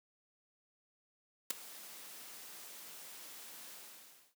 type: noise with ADSR envelope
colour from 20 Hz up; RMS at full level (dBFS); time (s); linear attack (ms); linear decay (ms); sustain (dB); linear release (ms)
white; -30; 1.5-4.35; 6; 8; -21; 640
effects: high-pass 200 Hz 12 dB/octave